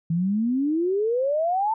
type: exponential sweep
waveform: sine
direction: up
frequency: 160.6 to 906 Hz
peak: -20 dBFS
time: 0.1-1.74 s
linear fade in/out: 5 ms
effects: none